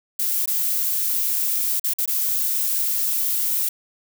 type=noise with dropouts; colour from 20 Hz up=violet; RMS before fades=-22 dBFS; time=0.19-3.69 s; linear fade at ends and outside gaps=5 ms; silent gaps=0.458-0.475 / 1.797-1.84 / 1.936-1.985 / 2.057-2.076 s; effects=none